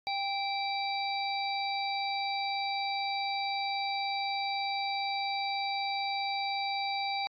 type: harmonic tone with a mistuned harmonic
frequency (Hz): 777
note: G5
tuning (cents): -16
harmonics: 1 / 3 / 5 / 6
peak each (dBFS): -32 / -37 / -39 / -40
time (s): 0.07-7.27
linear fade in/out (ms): 0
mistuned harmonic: 1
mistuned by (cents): +39
effects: AAC 48 kbps